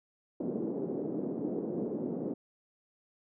white band-pass noise, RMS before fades -35 dBFS, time 0.4-2.34 s, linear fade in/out 5 ms, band 190 to 410 Hz, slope 24 dB/octave, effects none

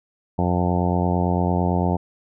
harmonic tone, 88.9 Hz, F2, 31 cents sharp, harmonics 1 / 2 / 3 / 4 / 5 / 6 / 7 / 8 / 9 / 10, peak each -23 / -22 / -28 / -29 / -31 / -32 / -32 / -29 / -31 / -30 dBFS, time 0.38-1.97 s, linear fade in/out 10 ms, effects none

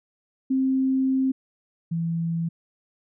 sine tone pair in turn, 264 / 166.47 Hz, C4 / E3, +16 / +17 cents, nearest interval minor sixth, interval 799 cents, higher first, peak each -19 / -23 dBFS, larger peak first, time 0.5-1.32 / 1.91-2.49 s, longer first, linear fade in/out 10 ms, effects none

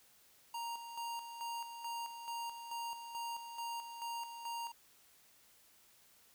square tone with tremolo, 934 Hz, A#5, 3 cents sharp, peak -40 dBFS, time 0.54-4.72 s, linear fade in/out 5 ms, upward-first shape square, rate 2.3 Hz, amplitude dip 55%, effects white hiss -66 dBFS RMS until 6.34 s

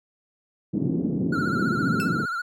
pink band-pass noise, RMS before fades -25 dBFS, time 0.73-2.26 s, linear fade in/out 20 ms, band 150 to 320 Hz, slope 24 dB/octave
triangle tone with vibrato, 1400 Hz, F6, 4 cents sharp, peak -24 dBFS, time 1.32-2.42 s, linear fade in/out 10 ms, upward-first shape triangle, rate 15 Hz, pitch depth 97 cents each way
sawtooth tone with exponential decay, 2637 Hz, E7, in tune, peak -25 dBFS, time 2-2.15 s, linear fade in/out 0 ms, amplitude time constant 32 ms
effects none

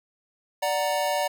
square chord, D augmented, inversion none, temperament equal, 587.3 / 740 / 932.3 Hz, D5 / F#5 / A#5, 0 / 0 / 0 cents, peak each -27 / -29 / -30 dBFS, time 0.62-1.28 s, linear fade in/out 10 ms, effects none

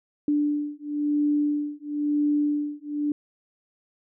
sine beating tone pair, 293.7 / 294.69 Hz, D4 / D4, 0 / +6 cents, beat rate 0.99 Hz, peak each -25 dBFS, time 0.28-3.12 s, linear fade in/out 2 ms, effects none

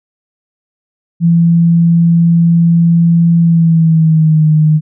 sine tone with pitch glide, 168.5 to 154.52 Hz, E3 to D#3, +38 to -12 cents, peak -5 dBFS, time 1.2-4.81 s, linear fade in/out 50 ms, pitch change -150 cents, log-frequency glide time 3.4-4.48 s, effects none

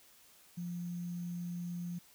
sine tone with sample-and-hold, 174.61 Hz, F3, in tune, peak -37 dBFS, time 0.57-1.99 s, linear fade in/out 10 ms, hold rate 6300 Hz, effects white hiss -62 dBFS RMS until 2.14 s

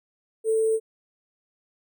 sine tone with sample-and-hold, 443.2 Hz, A4, 13 cents sharp, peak -19 dBFS, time 0.44-0.8 s, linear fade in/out 50 ms, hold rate 8820 Hz, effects none

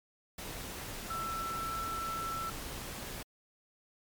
sine tone in noise, 1332 Hz, E6, 18 cents sharp, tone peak -35 dBFS, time 1.1-2.5 s, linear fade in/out 5 ms, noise pink, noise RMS -42 dBFS, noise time 0.38-3.23 s, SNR +4 dB, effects MP3 96 kbps

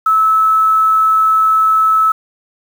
sine tone with quantisation, 1302 Hz, E6, 22 cents flat, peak -8 dBFS, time 0.06-2.12 s, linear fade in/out 5 ms, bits 6, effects none

